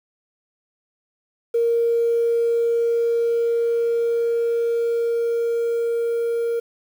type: tone with level ramp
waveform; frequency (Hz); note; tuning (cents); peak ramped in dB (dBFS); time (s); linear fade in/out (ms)
triangle; 466.2; A#4; 0; -12 to -17; 1.54-6.6; 10
effects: tanh soft clip ceiling -14 dBFS + 8-bit